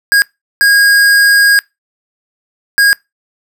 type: tone bursts at uneven times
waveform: square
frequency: 1634 Hz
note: G#6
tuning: 29 cents flat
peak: -6 dBFS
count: 3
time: 0.12-0.22 / 0.61-1.59 / 2.78-2.93 s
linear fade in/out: 0 ms
effects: noise-tail reverb RT60 0.2 s tail -23 dB re dry